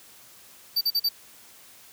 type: tone bursts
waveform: square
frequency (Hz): 4628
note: D8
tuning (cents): -26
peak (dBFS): -21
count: 4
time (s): 0.76-1.091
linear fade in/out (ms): 10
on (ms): 52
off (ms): 41
effects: white hiss -51 dBFS RMS until 1.92 s + high-pass 60 Hz 12 dB/octave